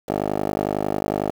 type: tone with band-pass filter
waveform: 10% pulse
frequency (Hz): 51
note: G#1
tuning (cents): -31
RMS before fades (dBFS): -24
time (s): 0.08-1.31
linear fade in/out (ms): 10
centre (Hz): 530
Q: 3.5
effects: 7-bit